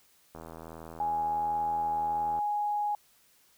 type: click train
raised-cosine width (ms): 1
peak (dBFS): -30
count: 167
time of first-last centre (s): 0.35-2.389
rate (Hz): 81.4
type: tone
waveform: sine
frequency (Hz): 830.6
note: G#5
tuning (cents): 0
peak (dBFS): -27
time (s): 1-2.95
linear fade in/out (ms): 2
effects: white hiss -64 dBFS RMS until 3.57 s